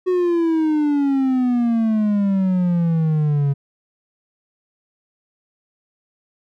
triangle exponential sweep, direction down, 370 to 138.59 Hz, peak -13 dBFS, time 0.06-3.54 s, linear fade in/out 20 ms, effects none

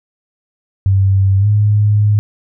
sine tone with pitch glide, 97 to 104.56 Hz, G2 to G#2, -18 to +12 cents, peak -8 dBFS, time 0.86-2.19 s, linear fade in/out 0 ms, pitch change +130 cents, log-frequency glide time 1.39-1.47 s, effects none

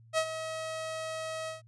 sawtooth tone with ADSR envelope, 639 Hz, D#5, 46 cents sharp, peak -20 dBFS, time 0.13-1.62 s, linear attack 48 ms, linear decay 69 ms, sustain -11 dB, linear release 140 ms, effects added 114 Hz sine -54 dBFS peak until 1.67 s + resampled to 24000 Hz

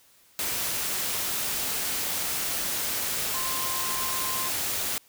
sine tone in noise, 1046.5 Hz, C6, in tune, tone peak -34 dBFS, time 3.34-4.49 s, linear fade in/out 0 ms, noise white, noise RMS -29 dBFS, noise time 0.39-4.98 s, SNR -8 dB, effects white hiss -59 dBFS RMS until 5.08 s

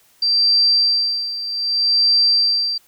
sine tone with tremolo, 4699 Hz, D8, in tune, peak -11 dBFS, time 0.22-2.78 s, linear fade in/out 5 ms, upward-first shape sine, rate 0.64 Hz, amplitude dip 75%, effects white hiss -55 dBFS RMS until 2.87 s

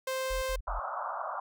sawtooth tone, 523.3 Hz, C5, in tune, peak -27 dBFS, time 0.07-0.56 s, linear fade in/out 5 ms
sine tone bursts, 42.18 Hz, E1, 41 cents sharp, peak -33 dBFS, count 3, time 0.3-0.796 s, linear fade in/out 10 ms, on 120 ms, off 68 ms
white band-pass noise, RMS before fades -36 dBFS, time 0.67-1.4 s, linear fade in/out 5 ms, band 570 to 1400 Hz, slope 96 dB/octave
effects none

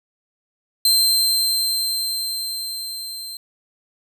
sawtooth tone with level ramp, 4130 Hz, C8, 23 cents flat, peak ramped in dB -10 to -28 dBFS, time 0.85-3.37 s, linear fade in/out 2 ms, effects none

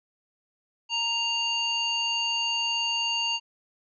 harmonic tone with a mistuned harmonic, 933 Hz, A#5, 1 cent sharp, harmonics 1 / 3 / 5 / 7, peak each -33 / -26 / -32 / -39 dBFS, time 0.89-3.4 s, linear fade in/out 50 ms, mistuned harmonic 5, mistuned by -31 cents, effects none

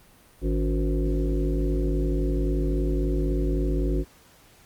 harmonic tone with a mistuned harmonic, 51.91 Hz, G#1, in tune, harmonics 1 / 3 / 5 / 7 / 9 / 10, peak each -23 / -31 / -30 / -30 / -40 / -39 dBFS, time 0.41-4.05 s, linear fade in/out 50 ms, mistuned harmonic 5, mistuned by +130 cents, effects pink hiss -55 dBFS RMS until 4.65 s + Opus 32 kbps

